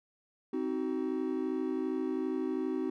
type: chord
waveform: triangle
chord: C diminished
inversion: none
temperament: just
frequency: 261.6 / 314 / 376.7 Hz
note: C4 / Eb4 / Gb4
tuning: 0 / +16 / +31 cents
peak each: -33 dBFS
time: 0.53-2.9 s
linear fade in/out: 5 ms
effects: none